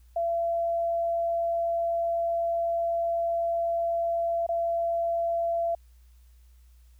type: tone with dropouts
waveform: sine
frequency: 677 Hz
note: E5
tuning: 46 cents sharp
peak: -24 dBFS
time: 0.16-5.75 s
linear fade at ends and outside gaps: 5 ms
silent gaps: 4.466-4.489 s
effects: added 60 Hz sine -52 dBFS peak until 6.99 s + white hiss -69 dBFS RMS until 6.99 s